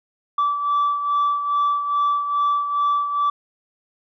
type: beating tone pair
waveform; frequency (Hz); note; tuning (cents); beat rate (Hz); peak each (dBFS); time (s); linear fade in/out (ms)
sine; 1158 / 1160.4; D6 / D6; -25 / -21; 2.4; -17 / -24; 0.38-3.3; 5
effects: tanh soft clip ceiling -14 dBFS